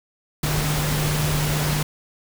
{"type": "tone in noise", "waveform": "sine", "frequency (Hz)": 150.3, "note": "D3", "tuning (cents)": 40, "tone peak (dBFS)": -22, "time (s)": [0.43, 1.83], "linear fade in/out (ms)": 5, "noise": "pink", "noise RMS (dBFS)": -25, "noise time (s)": [0.43, 1.83], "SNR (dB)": 0, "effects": []}